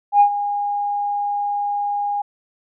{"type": "tone with ADSR envelope", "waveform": "sine", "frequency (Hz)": 817, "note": "G#5", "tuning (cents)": -29, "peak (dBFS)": -6, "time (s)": [0.12, 2.22], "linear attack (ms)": 84, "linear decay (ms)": 86, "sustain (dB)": -13, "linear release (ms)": 7, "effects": ["tanh soft clip ceiling -3 dBFS"]}